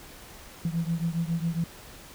sine beating tone pair, 164.4 / 171.7 Hz, E3 / F3, -4 / -29 cents, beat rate 7.3 Hz, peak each -27 / -29 dBFS, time 0.65-1.64 s, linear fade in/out 2 ms, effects tanh soft clip ceiling -19 dBFS + pink hiss -47 dBFS RMS until 2.14 s

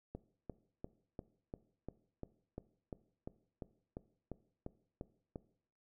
click train, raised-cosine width 2 ms, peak -30 dBFS, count 16, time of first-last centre 0.15-5.358 s, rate 2.88 Hz, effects noise-tail reverb RT60 0.6 s tail -18 dB re dry

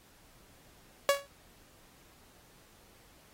sawtooth tone with exponential decay, 562 Hz, C#5, 24 cents sharp, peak -16 dBFS, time 1.09-1.27 s, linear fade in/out 1 ms, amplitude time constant 39 ms, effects pink hiss -61 dBFS RMS until 3.33 s + AAC 48 kbps

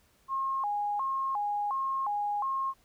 sine tone with vibrato, 941 Hz, A#5, 16 cents sharp, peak -28 dBFS, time 0.28-2.74 s, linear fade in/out 50 ms, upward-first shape square, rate 1.4 Hz, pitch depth 230 cents each way, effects pink hiss -66 dBFS RMS until 2.84 s

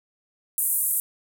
pink band-pass noise, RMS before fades -24 dBFS, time 0.58-1 s, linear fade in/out 0 ms, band 8900 to 15000 Hz, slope 48 dB/octave, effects none

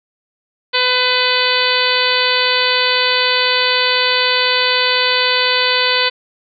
harmonic tone, 502 Hz, B4, 28 cents sharp, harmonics 1 / 2 / 3 / 4 / 5 / 6 / 7 / 8 / 9, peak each -21 / -21 / -21 / -21 / -21 / -21 / -21 / -21 / -21 dBFS, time 0.73-6.1 s, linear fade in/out 20 ms, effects none

